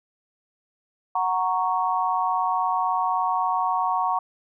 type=chord; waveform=sine; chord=F# major; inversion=none; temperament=equal; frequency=740 / 932.3 / 1108.7 Hz; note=F#5 / A#5 / C#6; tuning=0 / 0 / 0 cents; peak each=-25 dBFS; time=1.15-4.19 s; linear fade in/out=5 ms; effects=none